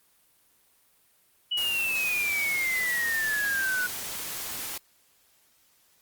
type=exponential sweep; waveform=sine; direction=down; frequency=2960 to 1462 Hz; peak=-25 dBFS; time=1.51-3.87 s; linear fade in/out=10 ms
type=noise; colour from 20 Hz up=white; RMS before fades=-35 dBFS; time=1.57-4.78 s; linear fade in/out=5 ms
effects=white hiss -64 dBFS RMS until 6.01 s + Opus 32 kbps